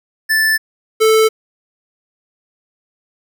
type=tone pair in turn; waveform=square; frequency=1758 / 439.5 Hz; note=A6 / A4; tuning=-2 / -2 cents; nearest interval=2 octaves; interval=2400 cents; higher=first; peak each=-12 / -9 dBFS; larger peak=second; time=0.29-0.58 / 1-1.29 s; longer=neither; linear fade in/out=20 ms; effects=none